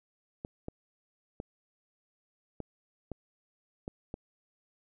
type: clicks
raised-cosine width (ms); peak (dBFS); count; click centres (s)
2; -24; 7; 0.449 / 0.684 / 1.401 / 2.603 / 3.117 / 3.879 / 4.141
effects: none